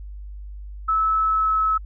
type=tone with pitch glide; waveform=sine; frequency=1303 to 1295.5 Hz; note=E6 to E6; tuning=-20 to -30 cents; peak=-17 dBFS; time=0.88-1.78 s; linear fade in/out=10 ms; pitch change=-10 cents; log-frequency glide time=1.19-1.55 s; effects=added 50 Hz sine -33 dBFS peak until 1.85 s